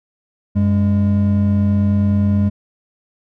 triangle tone pair together, 94.61 / 204.1 Hz, F#2 / G#3, +39 / -30 cents, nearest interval octave + minor second, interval 1331 cents, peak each -13 dBFS, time 0.55-2.5 s, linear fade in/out 20 ms, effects none

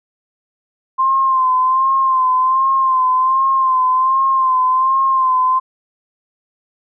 sine tone with vibrato, 1046.5 Hz, C6, in tune, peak -11 dBFS, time 0.98-5.6 s, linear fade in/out 20 ms, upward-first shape sine, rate 1.3 Hz, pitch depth 43 cents each way, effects none

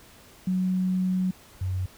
sine tone pair in turn, 185 / 92.93 Hz, F#3 / F#2, 0 / +8 cents, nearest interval octave, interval 1192 cents, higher first, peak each -22 / -25 dBFS, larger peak first, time 0.47-1.31 / 1.61-1.86 s, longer first, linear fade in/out 5 ms, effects pink hiss -52 dBFS RMS until 1.97 s

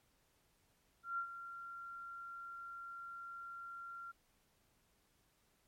sine tone with ADSR envelope, 1378 Hz, F6, 24 cents flat, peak -35 dBFS, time 1.03-4.12 s, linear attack 150 ms, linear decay 85 ms, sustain -11 dB, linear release 14 ms, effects pink hiss -75 dBFS RMS until 5.67 s + MP3 64 kbps

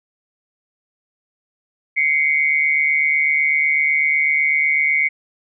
sine tone pair together, 2083 / 2231 Hz, C7 / C#7, -8 / +11 cents, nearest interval minor second, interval 119 cents, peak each -17 dBFS, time 1.96-5.09 s, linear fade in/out 20 ms, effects none

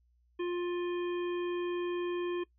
harmonic tone, 352 Hz, F4, 14 cents sharp, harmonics 1 / 3 / 5 / 7 / 9, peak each -31 / -44 / -49 / -48 / -50 dBFS, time 0.39-2.44 s, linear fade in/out 10 ms, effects noise-tail reverb RT60 0.1 s tail -21 dB re dry + added 60 Hz sine -66 dBFS peak until 2.58 s

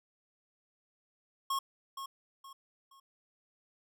square tone with echo, 1088 Hz, C#6, 33 cents flat, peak -31 dBFS, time 1.5-1.59 s, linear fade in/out 5 ms, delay 470 ms, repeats 3, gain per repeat -9 dB, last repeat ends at 3 s, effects none

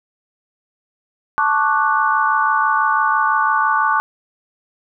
sine chord, D major seventh, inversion second, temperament equal, 880 / 1108.7 / 1174.7 / 1480 Hz, A5 / C#6 / D6 / F#6, 0 / 0 / 0 / 0 cents, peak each -19 dBFS, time 1.38-4 s, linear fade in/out 0 ms, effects none

